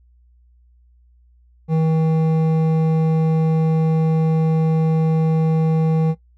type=tone with hard clipping; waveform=sine; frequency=160 Hz; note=D#3; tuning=49 cents sharp; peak=-16 dBFS; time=1.68-6.15 s; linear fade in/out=50 ms; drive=10 dB; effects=noise-tail reverb RT60 0.1 s tail -17 dB re dry + added 60 Hz sine -50 dBFS peak until 6.37 s